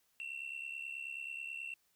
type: tone with amplitude modulation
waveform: sine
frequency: 2712 Hz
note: E7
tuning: 49 cents sharp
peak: -35 dBFS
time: 0.2-1.74 s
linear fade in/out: 0 ms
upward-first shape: sine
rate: 69.3 Hz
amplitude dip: 85%
effects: tanh soft clip ceiling -37 dBFS + white hiss -75 dBFS RMS until 1.95 s